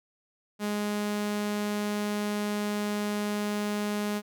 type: tone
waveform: sawtooth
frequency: 207.7 Hz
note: G#3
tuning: in tune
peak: -24 dBFS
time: 0.59-4.22 s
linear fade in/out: 50 ms
effects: none